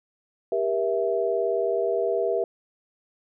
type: chord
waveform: sine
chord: E diminished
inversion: first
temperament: just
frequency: 395.6 / 474.7 / 659.3 Hz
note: G4 / Bb4 / E5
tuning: +16 / +31 / 0 cents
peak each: -26 dBFS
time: 0.52-2.44 s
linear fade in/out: 2 ms
effects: none